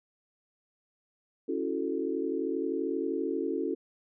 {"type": "chord", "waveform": "sine", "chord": "F# minor seventh", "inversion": "second", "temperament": "equal", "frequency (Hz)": [277.2, 329.6, 370, 440], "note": ["C#4", "E4", "F#4", "A4"], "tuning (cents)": [0, 0, 0, 0], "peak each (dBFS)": -34, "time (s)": [1.48, 3.75], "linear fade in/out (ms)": 10, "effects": []}